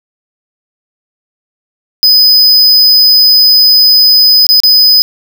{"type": "tone with dropouts", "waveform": "square", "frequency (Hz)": 5010, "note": "D#8", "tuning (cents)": 11, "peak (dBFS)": -3, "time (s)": [2.03, 5.02], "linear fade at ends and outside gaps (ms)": 0, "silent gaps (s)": [[4.467, 4.49], [4.602, 4.635]], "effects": []}